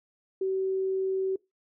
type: tone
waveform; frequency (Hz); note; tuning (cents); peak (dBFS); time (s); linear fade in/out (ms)
sine; 381.3; G4; -48; -25; 0.41-1.36; 5
effects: noise-tail reverb RT60 0.2 s tail -22 dB re dry